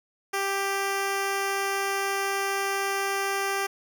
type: tone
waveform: 10% pulse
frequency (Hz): 393.5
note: G4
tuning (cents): +7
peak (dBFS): -17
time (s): 0.33-3.67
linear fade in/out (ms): 10
effects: none